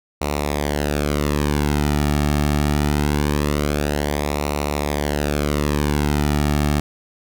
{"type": "tone with flanger", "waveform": "sawtooth", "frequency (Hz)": 73.42, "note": "D2", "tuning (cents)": 0, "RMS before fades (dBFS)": -20, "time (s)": [0.21, 6.8], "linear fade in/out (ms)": 5, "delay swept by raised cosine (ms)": [0.61, 2.01], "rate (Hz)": 0.23, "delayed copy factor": -0.7, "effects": []}